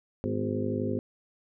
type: harmonic tone with a mistuned harmonic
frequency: 51.91 Hz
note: G#1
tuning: in tune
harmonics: 2 / 3 / 4 / 5 / 6 / 7 / 8 / 9 / 10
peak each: -34 / -42 / -36 / -32 / -44 / -35 / -35 / -47 / -37 dBFS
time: 0.24-0.99 s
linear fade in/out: 0 ms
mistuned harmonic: 5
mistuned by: -49 cents
effects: none